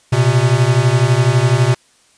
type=beating tone pair; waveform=square; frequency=119 / 131 Hz; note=A#2 / C3; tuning=+36 / +2 cents; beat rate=12 Hz; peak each=-14 dBFS; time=0.12-1.75 s; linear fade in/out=10 ms; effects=white hiss -53 dBFS RMS until 2.17 s + resampled to 22050 Hz